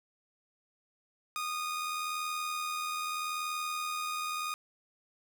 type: tone with amplitude modulation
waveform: sawtooth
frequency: 1233 Hz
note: D#6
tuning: 16 cents flat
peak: -28 dBFS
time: 1.36-4.54 s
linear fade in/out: 0 ms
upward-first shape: sine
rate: 80.8 Hz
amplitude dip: 35%
effects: none

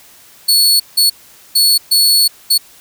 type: tone bursts at uneven times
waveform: sawtooth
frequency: 4407 Hz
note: C#8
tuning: 11 cents flat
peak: -5 dBFS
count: 5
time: 0.48-0.8 / 0.97-1.1 / 1.55-1.78 / 1.91-2.28 / 2.5-2.58 s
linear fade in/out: 10 ms
effects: white hiss -43 dBFS RMS until 2.8 s

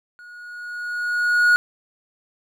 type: tone with level ramp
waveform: triangle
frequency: 1449 Hz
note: F#6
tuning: 37 cents flat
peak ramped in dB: -39 to -9 dBFS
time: 0.19-1.56 s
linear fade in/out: 0 ms
effects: none

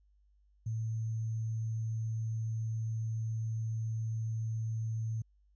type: tone with sample-and-hold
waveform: sine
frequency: 111.6 Hz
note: A2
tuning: 25 cents sharp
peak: -32 dBFS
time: 0.66-5.22 s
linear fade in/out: 5 ms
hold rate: 6300 Hz
effects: added 50 Hz sine -64 dBFS peak until 5.55 s + resampled to 16000 Hz

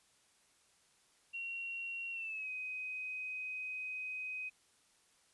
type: tone with pitch glide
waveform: sine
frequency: 2742 to 2514 Hz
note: F7 to D#7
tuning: -32 to +17 cents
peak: -39 dBFS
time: 1.33-4.5 s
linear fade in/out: 20 ms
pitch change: -151 cents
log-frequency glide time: 2.12-2.5 s
effects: white hiss -70 dBFS RMS until 5.33 s + resampled to 24000 Hz

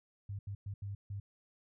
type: tone bursts at uneven times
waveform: sine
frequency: 100 Hz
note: G2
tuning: 35 cents sharp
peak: -38 dBFS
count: 5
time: 0.29-0.39 / 0.47-0.55 / 0.66-0.74 / 0.82-0.95 / 1.1-1.2 s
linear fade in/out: 5 ms
effects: none

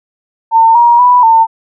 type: tone with pitch steps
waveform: sine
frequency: 904 / 948 / 986 / 902 Hz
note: A5 / A#5 / B5 / A5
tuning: +47 / +29 / -3 / +43 cents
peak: -3 dBFS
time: 0.51-1.47 s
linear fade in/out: 50 ms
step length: 240 ms
effects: none

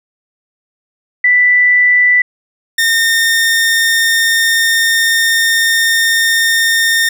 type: tone pair in turn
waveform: sine / sawtooth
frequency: 1979 / 1825.4 Hz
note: B6 / A#6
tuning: +3 / -37 cents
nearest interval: minor second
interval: 140 cents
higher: first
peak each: -6 dBFS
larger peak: neither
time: 1.24-2.22 / 2.78-7.09 s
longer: second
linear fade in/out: 5 ms
effects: none

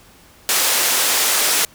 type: band-pass noise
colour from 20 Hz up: white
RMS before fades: -17 dBFS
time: 0.49-1.65 s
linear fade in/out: 0 ms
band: 360 to 12000 Hz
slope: 12 dB/octave
effects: pink hiss -48 dBFS RMS until 1.74 s

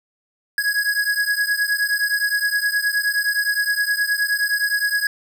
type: beating tone pair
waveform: square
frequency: 1661.2 / 1670.8 Hz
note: G#6 / G#6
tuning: 0 / +10 cents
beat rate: 9.6 Hz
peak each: -21 / -23 dBFS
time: 0.58-5.07 s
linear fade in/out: 2 ms
effects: none

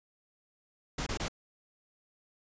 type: noise bursts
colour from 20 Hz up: pink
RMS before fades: -34 dBFS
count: 3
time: 0.98-1.283 s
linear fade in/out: 5 ms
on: 85 ms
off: 24 ms
effects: resampled to 16000 Hz

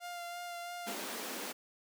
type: tone with vibrato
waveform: sawtooth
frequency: 698.5 Hz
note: F5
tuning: in tune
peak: -37 dBFS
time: 0-0.96 s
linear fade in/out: 50 ms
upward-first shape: sine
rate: 3 Hz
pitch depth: 16 cents each way
type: high-pass noise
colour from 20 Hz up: pink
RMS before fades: -41 dBFS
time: 0.86-1.53 s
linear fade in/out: 20 ms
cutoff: 200 Hz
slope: 96 dB/octave
effects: none

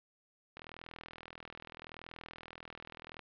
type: click train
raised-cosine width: 0.3 ms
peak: -30 dBFS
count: 108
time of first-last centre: 0.57-3.193 s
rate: 40.8 Hz
effects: low-pass 4000 Hz 12 dB/octave

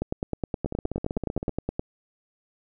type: two click trains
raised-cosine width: 2 ms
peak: -16 / -13 dBFS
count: 14 / 18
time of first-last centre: 0.66-1.493 / 0.02-1.795 s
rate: 15.6 / 9.58 Hz
effects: none

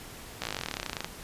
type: slowing click train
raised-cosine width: 0.2 ms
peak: -14 dBFS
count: 25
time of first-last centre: 0.42-1.045 s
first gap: 16 ms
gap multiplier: 1.04
effects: pink hiss -45 dBFS RMS until 1.23 s + resampled to 32000 Hz

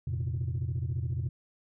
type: chord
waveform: sine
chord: F suspended fourth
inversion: none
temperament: equal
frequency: 87.31 / 116.54 / 130.81 Hz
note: F2 / Bb2 / C3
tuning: 0 / 0 / 0 cents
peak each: -32 dBFS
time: 0.07-1.29 s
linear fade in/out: 5 ms
effects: tanh soft clip ceiling -25 dBFS

